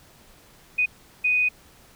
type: tone bursts at uneven times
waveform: sine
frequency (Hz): 2489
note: D#7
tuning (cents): 0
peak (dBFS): -18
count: 2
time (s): 0.78-0.86 / 1.24-1.49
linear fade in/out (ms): 10
effects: pink hiss -53 dBFS RMS until 1.95 s